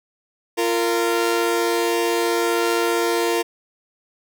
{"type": "tone pair together", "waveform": "sawtooth", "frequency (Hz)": [345.5, 460.9], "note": ["F4", "A#4"], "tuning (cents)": [-19, -20], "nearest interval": "perfect fourth", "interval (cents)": 499, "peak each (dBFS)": -17, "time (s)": [0.57, 3.43], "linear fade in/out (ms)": 20, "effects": []}